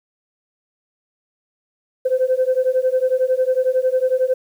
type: beating tone pair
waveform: sine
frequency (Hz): 509 / 520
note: C5 / C5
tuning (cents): -48 / -11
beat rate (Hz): 11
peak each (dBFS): -17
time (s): 2.05-4.34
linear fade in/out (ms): 10
effects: tanh soft clip ceiling -9 dBFS + 8-bit